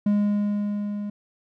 triangle tone with level ramp, 206 Hz, G#3, 14 cents flat, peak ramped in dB -15 to -26 dBFS, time 0.06-1.1 s, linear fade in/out 5 ms, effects none

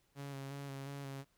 sawtooth tone with vibrato, 138.59 Hz, C#3, in tune, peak -39 dBFS, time 0.15-1.25 s, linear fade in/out 50 ms, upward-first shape square, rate 2.8 Hz, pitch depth 23 cents each way, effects pink hiss -75 dBFS RMS until 1.37 s

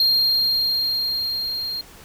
triangle tone with level ramp, 4210 Hz, C8, 10 cents sharp, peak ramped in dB -13 to -24 dBFS, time 0-1.81 s, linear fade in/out 2 ms, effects pink hiss -45 dBFS RMS until 2.04 s

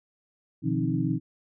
sine tone cluster, 123.9 / 154.5 / 172.8 / 266.4 / 313 Hz, B2 / D#3 / F3 / C4 / D#4, +6 / -12 / -18 / +31 / +10 cents, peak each -30 dBFS, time 0.62-1.2 s, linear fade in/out 50 ms, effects none

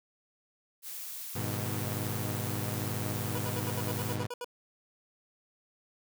blue noise, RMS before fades -41 dBFS, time 0.82-4.18 s, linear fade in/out 50 ms
sawtooth chord, G# minor, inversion none, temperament equal with one note detuned, 102.46 / 123.47 / 155.56 Hz, G#2 / B2 / D#3, -23 / 0 / 0 cents, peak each -31 / -33 / -37 dBFS, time 1.35-4.27 s, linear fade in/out 10 ms
25% pulse tone bursts, 487.1 Hz, B4, 24 cents flat, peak -32 dBFS, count 11, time 3.35-4.445 s, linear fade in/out 2 ms, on 35 ms, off 71 ms
effects none

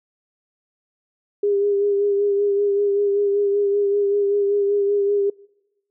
sine tone with vibrato, 404.1 Hz, G#4, 47 cents flat, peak -16 dBFS, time 1.43-5.3 s, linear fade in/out 5 ms, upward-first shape sine, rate 5.2 Hz, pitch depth 26 cents each way, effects noise-tail reverb RT60 1.0 s tail -25 dB re dry

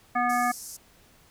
harmonic tone, 244.1 Hz, B3, 20 cents flat, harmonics 1 / 3 / 5 / 7 / 9, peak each -31 / -25 / -27 / -31 / -35 dBFS, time 0.15-0.52 s, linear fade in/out 10 ms
pink band-pass noise, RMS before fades -41 dBFS, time 0.29-0.77 s, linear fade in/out 10 ms, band 5200 to 13000 Hz, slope 48 dB/octave
effects pink hiss -58 dBFS RMS until 1.3 s

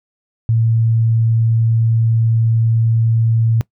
sine tone, 113.7 Hz, A#2, 43 cents flat, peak -11 dBFS, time 0.49-3.61 s, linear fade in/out 0 ms, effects noise-tail reverb RT60 0.1 s tail -21 dB re dry

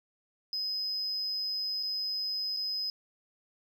sine tone with dropouts, 5050 Hz, D#8, 25 cents sharp, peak -29 dBFS, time 0.53-2.9 s, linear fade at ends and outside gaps 1 ms, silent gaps 1.828-1.832 / 2.565-2.57 s, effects tanh soft clip ceiling -28 dBFS + 11-bit

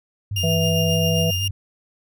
sine tone with vibrato, 98.3 Hz, G2, 5 cents sharp, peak -23 dBFS, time 0.31-1.51 s, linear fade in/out 5 ms, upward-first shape triangle, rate 6.4 Hz, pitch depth 110 cents each way
35% pulse tone with tremolo, 2813 Hz, F7, 12 cents sharp, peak -20 dBFS, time 0.36-1.48 s, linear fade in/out 5 ms, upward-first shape sine, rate 7.5 Hz, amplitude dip 35%
harmonic tone, 164.5 Hz, E3, 3 cents flat, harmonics 1 / 3 / 4, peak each -20 / -25 / -26 dBFS, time 0.43-1.31 s, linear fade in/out 10 ms
effects none

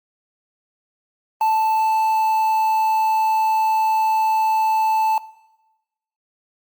triangle tone with quantisation, 880 Hz, A5, in tune, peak -13 dBFS, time 1.41-5.18 s, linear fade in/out 2 ms, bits 6, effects noise-tail reverb RT60 1.0 s tail -19 dB re dry + Opus 32 kbps

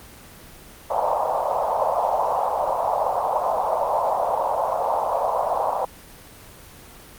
white band-pass noise, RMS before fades -22 dBFS, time 0.9-5.85 s, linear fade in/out 5 ms, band 530 to 1000 Hz, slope 48 dB/octave, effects pink hiss -44 dBFS RMS until 7.18 s + Opus 24 kbps

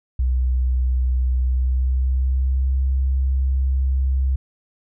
sine tone with pitch glide, 63.1 to 66.05 Hz, B1 to C2, +38 to +17 cents, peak -16 dBFS, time 0.19-4.36 s, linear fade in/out 5 ms, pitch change +79 cents, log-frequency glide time 1.37-2.83 s, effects none

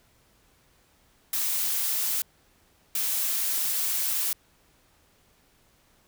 blue noise bursts at uneven times, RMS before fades -27 dBFS, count 2, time 1.33-2.22 / 2.95-4.33 s, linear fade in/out 2 ms, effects pink hiss -63 dBFS RMS until 6.07 s

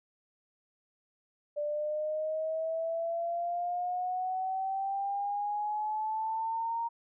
sine exponential sweep, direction up, 587.3 to 932.3 Hz, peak -30 dBFS, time 1.56-6.89 s, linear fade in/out 20 ms, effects none

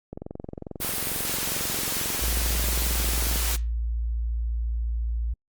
click train, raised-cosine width 2 ms, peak -21 dBFS, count 73, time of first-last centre 0.13-3.359 s, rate 22.3 Hz
white noise, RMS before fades -28 dBFS, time 0.8-3.57 s, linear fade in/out 20 ms
sine tone, 57.2 Hz, A#1, 32 cents flat, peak -24 dBFS, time 2.21-5.34 s, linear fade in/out 10 ms
effects Opus 32 kbps

